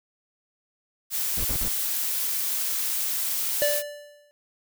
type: noise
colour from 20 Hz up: blue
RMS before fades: -27 dBFS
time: 1.1-3.83 s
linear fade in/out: 50 ms
type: noise bursts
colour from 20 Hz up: brown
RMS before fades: -31 dBFS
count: 3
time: 1.37-1.686 s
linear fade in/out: 5 ms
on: 78 ms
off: 41 ms
type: tone with exponential decay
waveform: square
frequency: 585 Hz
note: D5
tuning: 7 cents flat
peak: -20 dBFS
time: 3.62-4.31 s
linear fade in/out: 0 ms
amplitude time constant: 150 ms
effects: none